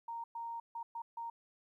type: tone bursts at uneven times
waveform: sine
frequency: 928 Hz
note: A#5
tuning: 8 cents flat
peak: -39 dBFS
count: 5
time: 0.08-0.24 / 0.35-0.6 / 0.75-0.83 / 0.95-1.02 / 1.17-1.3 s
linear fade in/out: 5 ms
effects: 13-bit